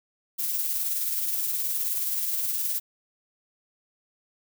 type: noise with tremolo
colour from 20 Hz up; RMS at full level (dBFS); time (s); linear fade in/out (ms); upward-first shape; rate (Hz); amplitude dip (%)
violet; -26; 0.38-2.8; 20; triangle; 19; 40
effects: none